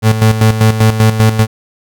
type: tone with tremolo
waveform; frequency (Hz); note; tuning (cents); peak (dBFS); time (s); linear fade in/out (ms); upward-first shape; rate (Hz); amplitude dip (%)
35% pulse; 110; A2; 0; -3; 0.02-1.47; 50; square; 5.1; 65
effects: none